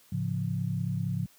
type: chord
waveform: sine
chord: A augmented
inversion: none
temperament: equal with one note detuned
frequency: 108.11 / 138.59 / 174.61 Hz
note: A2 / C#3 / E#3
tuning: -30 / 0 / 0 cents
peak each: -32 dBFS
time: 0.12-1.26 s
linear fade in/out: 5 ms
effects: white hiss -60 dBFS RMS until 1.38 s + high-pass 60 Hz 12 dB/octave